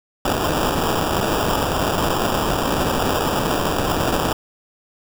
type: noise with sample-and-hold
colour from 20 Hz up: violet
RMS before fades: -20 dBFS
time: 0.25-4.33 s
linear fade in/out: 5 ms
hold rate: 2100 Hz
effects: none